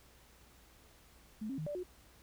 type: tone with pitch steps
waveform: sine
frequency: 215.5 / 270.4 / 155.3 / 586 / 362.2 Hz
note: A3 / C#4 / D#3 / D5 / F#4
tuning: -36 / -43 / -3 / -4 / -37 cents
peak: -37 dBFS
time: 1.41-1.835 s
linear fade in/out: 10 ms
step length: 85 ms
effects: added 60 Hz sine -65 dBFS peak until 2.22 s + pink hiss -63 dBFS RMS until 2.22 s